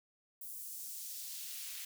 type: noise with high-pass filter sweep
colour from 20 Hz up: white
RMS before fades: -45 dBFS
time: 0.41-1.85 s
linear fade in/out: 5 ms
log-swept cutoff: 11000 to 2100 Hz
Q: 0.89
effects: none